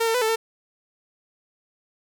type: tone with pitch steps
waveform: sawtooth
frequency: 457.3 / 451.1 / 498.2 / 440.8 / 450 Hz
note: A#4 / A4 / B4 / A4 / A4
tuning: -33 / +43 / +15 / +3 / +39 cents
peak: -16 dBFS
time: 0-0.36 s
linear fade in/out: 10 ms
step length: 72 ms
effects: none